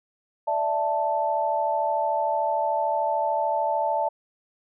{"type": "chord", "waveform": "sine", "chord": "D suspended second", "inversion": "none", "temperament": "just", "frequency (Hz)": [587.3, 660.7, 881], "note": ["D5", "E5", "A5"], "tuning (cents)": [0, 4, 2], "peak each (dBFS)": [-28, -27, -24], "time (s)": [0.47, 4.09], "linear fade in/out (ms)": 10, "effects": []}